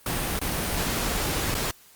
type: noise with dropouts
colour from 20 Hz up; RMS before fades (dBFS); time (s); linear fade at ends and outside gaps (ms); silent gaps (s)
pink; -27; 0.06-1.71; 2; 0.391-0.414 / 1.543-1.55
effects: white hiss -54 dBFS RMS until 1.95 s + Opus 32 kbps